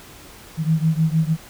sine beating tone pair, 157.5 / 164 Hz, D#3 / E3, +21 / -9 cents, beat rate 6.5 Hz, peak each -18 / -20 dBFS, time 0.57-1.37 s, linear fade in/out 50 ms, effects pink hiss -43 dBFS RMS until 1.49 s

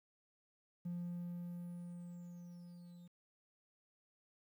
triangle tone with level ramp, 174.61 Hz, F3, in tune, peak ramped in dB -36 to -52 dBFS, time 0.85-3.08 s, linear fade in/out 10 ms, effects tanh soft clip ceiling -35 dBFS + 12-bit

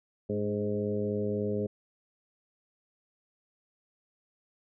harmonic tone with a mistuned harmonic, 103.7 Hz, G#2, 2 cents flat, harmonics 1 / 2 / 3 / 4 / 5 / 6, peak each -36 / -33 / -40 / -32 / -36 / -44 dBFS, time 0.29-1.67 s, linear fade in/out 10 ms, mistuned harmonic 3, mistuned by -40 cents, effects none

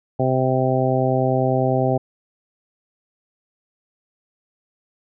harmonic tone, 130 Hz, C3, 11 cents flat, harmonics 1 / 2 / 3 / 4 / 5 / 6, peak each -21 / -24 / -24 / -24 / -23 / -25 dBFS, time 0.19-1.98 s, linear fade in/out 10 ms, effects none

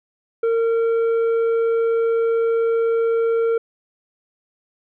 sine tone with tanh clipping, 457.9 Hz, A#4, 31 cents flat, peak -17 dBFS, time 0.43-3.58 s, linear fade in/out 5 ms, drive 6 dB, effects none

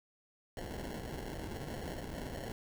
pink noise with sample-and-hold, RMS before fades -42 dBFS, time 0.57-2.52 s, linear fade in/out 2 ms, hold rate 1225 Hz, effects none

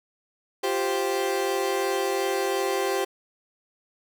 30% pulse chord, F suspended second, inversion none, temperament equal, 349.2 / 392 / 523.3 Hz, F4 / G4 / C5, 0 / 0 / 0 cents, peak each -29 / -23 / -27 dBFS, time 0.63-3.05 s, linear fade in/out 10 ms, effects none

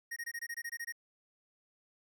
square tone bursts, 1869 Hz, A#6, 4 cents sharp, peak -38 dBFS, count 11, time 0.11-0.924 s, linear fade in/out 10 ms, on 54 ms, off 22 ms, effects none

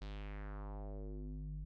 square tone with low-pass filter sweep, 50.8 Hz, G#1, 38 cents flat, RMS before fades -45 dBFS, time 0.01-1.65 s, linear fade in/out 10 ms, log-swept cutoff 4400 to 120 Hz, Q 2.4, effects none

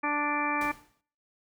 harmonic tone, 293.7 Hz, D4, in tune, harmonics 1 / 2 / 3 / 4 / 5 / 6 / 7 / 8, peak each -33 / -39 / -32 / -32 / -42 / -35 / -43 / -34 dBFS, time 0.03-0.72 s, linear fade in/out 10 ms
pink noise with exponential decay, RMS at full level -40 dBFS, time 0.61-1.01 s, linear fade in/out 1 ms, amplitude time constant 85 ms
effects noise-tail reverb RT60 0.5 s tail -20 dB re dry

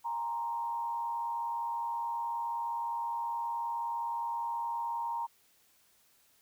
sine tone with frequency modulation, 932.3 Hz, A#5, in tune, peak -32 dBFS, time 0.04-5.27 s, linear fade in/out 20 ms, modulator 110 Hz, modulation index 0.54, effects white hiss -67 dBFS RMS until 6.41 s

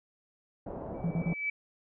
white low-pass noise, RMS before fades -40 dBFS, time 0.66-1.34 s, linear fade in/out 5 ms, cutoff 720 Hz, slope 24 dB/octave
sine tone with exponential growth, 2300 Hz, D7, 37 cents flat, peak -27 dBFS, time 0.94-1.5 s, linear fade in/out 5 ms, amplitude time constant 120 ms
sine tone bursts, 168.4 Hz, E3, 37 cents sharp, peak -27 dBFS, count 3, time 1.04-1.328 s, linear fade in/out 2 ms, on 68 ms, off 42 ms
effects none

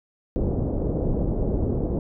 pink low-pass noise, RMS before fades -24 dBFS, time 0.36-1.99 s, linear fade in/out 0 ms, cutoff 540 Hz, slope 24 dB/octave, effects none

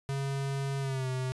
square tone with pitch glide, 137.6 to 129.13 Hz, C#3 to C3, -12 to -22 cents, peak -31 dBFS, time 0.09-1.32 s, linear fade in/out 0 ms, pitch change -110 cents, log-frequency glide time 0.8-1.08 s, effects resampled to 24000 Hz + 11-bit

